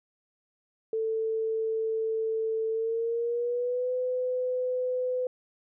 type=tone with pitch glide; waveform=sine; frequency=444.1 to 504.3 Hz; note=A4 to B4; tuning=+16 to +36 cents; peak=-26 dBFS; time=0.93-5.27 s; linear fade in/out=2 ms; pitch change=+220 cents; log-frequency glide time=2.7-3.92 s; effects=none